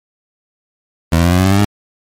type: tone with pitch steps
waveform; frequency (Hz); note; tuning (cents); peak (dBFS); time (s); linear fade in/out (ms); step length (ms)
20% pulse; 82.1 / 84.75 / 87.49 / 90.31 / 93.22 / 96.23 / 99.34 / 102.55; E2 / E2 / F2 / F#2 / F#2 / G2 / G2 / G#2; -6 / +49 / +4 / -41 / +13 / -32 / +24 / -21; -4; 1.12-1.648; 5; 66
effects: MP3 64 kbps